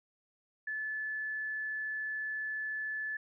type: tone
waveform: sine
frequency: 1733 Hz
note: A6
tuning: 27 cents flat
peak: -34 dBFS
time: 0.67-3.17 s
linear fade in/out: 5 ms
effects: none